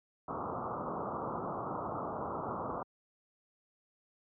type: low-pass noise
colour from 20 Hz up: white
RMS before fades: -38 dBFS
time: 0.28-2.83 s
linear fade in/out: 5 ms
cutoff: 1300 Hz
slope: 96 dB/octave
effects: high-pass 100 Hz 12 dB/octave